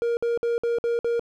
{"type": "tone bursts", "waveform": "triangle", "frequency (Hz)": 470, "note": "A#4", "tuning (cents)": 14, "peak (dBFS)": -19, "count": 6, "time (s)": [0.02, 1.195], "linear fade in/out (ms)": 0, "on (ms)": 150, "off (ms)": 55, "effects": []}